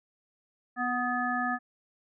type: harmonic tone with a mistuned harmonic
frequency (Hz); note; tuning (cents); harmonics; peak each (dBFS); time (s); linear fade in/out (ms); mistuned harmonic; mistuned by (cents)
246.1; B3; -6; 1 / 3 / 5 / 7; -33 / -32 / -33 / -32; 0.76-1.59; 50; 5; +26
effects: none